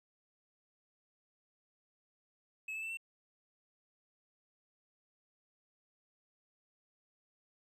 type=tone with pitch steps; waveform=triangle; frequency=2585 / 2623 / 2661 / 2699 Hz; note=E7 / E7 / E7 / E7; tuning=-34 / -9 / +16 / +40 cents; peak=-37 dBFS; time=2.68-2.972 s; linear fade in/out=5 ms; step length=73 ms; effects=none